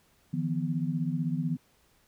sine tone cluster, 154 / 169.9 / 247.5 Hz, D#3 / F3 / B3, -17 / -47 / +4 cents, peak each -31 / -31 / -33 dBFS, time 0.33-1.57 s, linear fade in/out 10 ms, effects pink hiss -66 dBFS RMS until 2.07 s

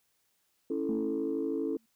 sine chord, A major, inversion first, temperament equal, 277.2 / 329.6 / 440 Hz, C#4 / E4 / A4, 0 / 0 / 0 cents, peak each -33 dBFS, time 0.7-1.77 s, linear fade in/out 5 ms
sine tone with exponential decay, 224.8 Hz, A3, 37 cents sharp, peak -29 dBFS, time 0.89-1.86 s, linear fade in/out 2 ms, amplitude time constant 210 ms
effects tanh soft clip ceiling -22 dBFS + white hiss -74 dBFS RMS until 1.95 s

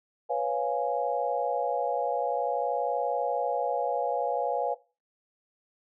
sine chord, C# dominant seventh, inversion third, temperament equal, 493.9 / 554.4 / 698.5 / 830.6 Hz, B4 / C#5 / E#5 / G#5, 0 / 0 / 0 / 0 cents, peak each -31 dBFS, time 0.29-4.75 s, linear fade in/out 20 ms, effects noise-tail reverb RT60 0.3 s tail -18 dB re dry

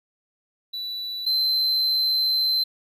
triangle tone pair in turn, 3957 / 4087 Hz, B7 / C8, +3 / -41 cents, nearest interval minor second, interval 56 cents, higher second, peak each -27 / -18 dBFS, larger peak second, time 0.73-1.26 / 1.26-2.64 s, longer second, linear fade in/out 10 ms, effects none

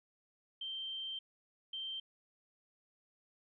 sine tone bursts at uneven times, 3136 Hz, G7, in tune, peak -39 dBFS, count 2, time 0.61-1.19 / 1.73-2 s, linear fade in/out 5 ms, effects none

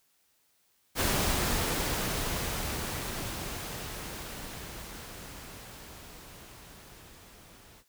pink noise with level ramp, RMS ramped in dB -27 to -55 dBFS, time 0.95-7.84 s, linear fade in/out 50 ms, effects white hiss -70 dBFS RMS until 7.88 s

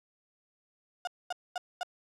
35% pulse tone bursts, 720 Hz, F#5, 47 cents flat, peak -30 dBFS, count 4, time 1.05-1.832 s, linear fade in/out 2 ms, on 23 ms, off 230 ms, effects low-pass 7000 Hz 12 dB/octave

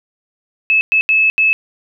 sine tone bursts at uneven times, 2600 Hz, E7, 24 cents flat, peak -9 dBFS, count 4, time 0.7-0.81 / 0.92-1.01 / 1.09-1.3 / 1.38-1.53 s, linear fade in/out 0 ms, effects none

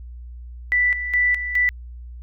sine tone with tremolo, 1975.5 Hz, B6, in tune, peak -15 dBFS, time 0.72-1.69 s, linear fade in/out 0 ms, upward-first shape square, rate 2.4 Hz, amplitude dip 65%, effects added 60 Hz sine -34 dBFS peak until 2.22 s

